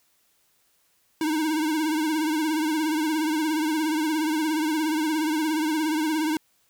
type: tone with vibrato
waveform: square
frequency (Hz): 311.5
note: D#4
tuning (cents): +2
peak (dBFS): -23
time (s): 1.21-6.37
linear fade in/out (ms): 2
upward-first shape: triangle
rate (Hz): 17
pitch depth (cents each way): 83
effects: white hiss -66 dBFS RMS until 6.69 s